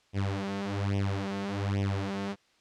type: tone with flanger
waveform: sawtooth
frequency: 99.1 Hz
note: G2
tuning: 19 cents sharp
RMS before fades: -31 dBFS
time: 0.13-2.36 s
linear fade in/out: 50 ms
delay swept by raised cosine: 0.34 to 5.64 ms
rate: 1.2 Hz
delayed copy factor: +1
effects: white hiss -66 dBFS RMS until 2.6 s + low-pass 5000 Hz 12 dB/octave